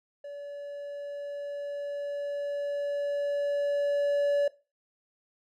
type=tone with level ramp; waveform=triangle; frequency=573 Hz; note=D5; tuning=43 cents flat; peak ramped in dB=-36 to -20 dBFS; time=0.24-4.48 s; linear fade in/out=5 ms; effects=noise-tail reverb RT60 0.3 s tail -19 dB re dry